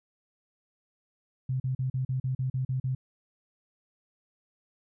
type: tone bursts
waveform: sine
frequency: 130 Hz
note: C3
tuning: 11 cents flat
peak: -26 dBFS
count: 10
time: 1.49-2.95 s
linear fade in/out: 5 ms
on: 110 ms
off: 40 ms
effects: none